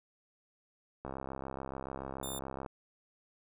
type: click train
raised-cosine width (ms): 1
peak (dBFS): -26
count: 109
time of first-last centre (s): 1.05-2.662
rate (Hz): 67
type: tone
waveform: 5% pulse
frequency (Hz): 3600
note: A7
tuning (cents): +39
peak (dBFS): -32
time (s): 2.23-2.39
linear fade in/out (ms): 5
effects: none